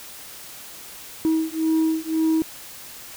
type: beating tone pair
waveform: sine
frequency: 318.7 / 320.6 Hz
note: D#4 / E4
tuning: +42 / -48 cents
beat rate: 1.9 Hz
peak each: -20 dBFS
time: 1.25-2.42 s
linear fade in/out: 0 ms
effects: tanh soft clip ceiling -15 dBFS + white hiss -40 dBFS RMS until 3.16 s